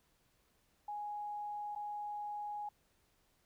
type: tone with dropouts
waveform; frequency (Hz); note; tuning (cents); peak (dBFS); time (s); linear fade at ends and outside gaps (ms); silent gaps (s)
sine; 830.6; G#5; 0; -39; 0.88-2.69; 5; 1.751-1.759
effects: pink hiss -74 dBFS RMS until 3.45 s